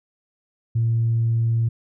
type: tone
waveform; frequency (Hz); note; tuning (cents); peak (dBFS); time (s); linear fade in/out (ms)
sine; 114.9; A#2; -25; -16; 0.75-1.69; 10
effects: tanh soft clip ceiling -13 dBFS